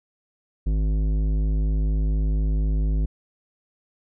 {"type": "tone with tanh clipping", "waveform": "sine", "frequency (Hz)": 52.1, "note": "G#1", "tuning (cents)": 6, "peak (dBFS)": -21, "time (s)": [0.66, 3.06], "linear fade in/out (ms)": 10, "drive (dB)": 13, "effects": []}